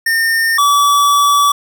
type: tone pair in turn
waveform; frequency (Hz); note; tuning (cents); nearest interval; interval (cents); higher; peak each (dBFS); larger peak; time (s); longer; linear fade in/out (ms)
square; 1819 / 1147.9; A#6 / D6; -43 / -40; minor sixth; 797; first; -12 / -9; second; 0.06-0.58 / 0.58-1.52; second; 5
effects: none